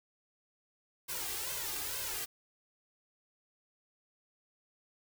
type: noise with flanger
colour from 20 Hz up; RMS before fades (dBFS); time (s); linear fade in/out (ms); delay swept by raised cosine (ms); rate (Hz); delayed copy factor
white; -38; 1.08-2.26; 20; 1.9 to 2.56; 2.2; +1
effects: none